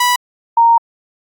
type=tone pair in turn; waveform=sawtooth / sine; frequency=983 / 927.8 Hz; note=B5 / A#5; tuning=-8 / -8 cents; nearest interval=minor second; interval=100 cents; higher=first; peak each=-7 / -6 dBFS; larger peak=second; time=0-0.16 / 0.57-0.78 s; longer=second; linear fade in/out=5 ms; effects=AAC 64 kbps